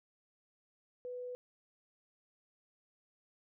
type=tone; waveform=sine; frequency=495.6 Hz; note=B4; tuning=6 cents sharp; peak=-40 dBFS; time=1.05-1.35 s; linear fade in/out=0 ms; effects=none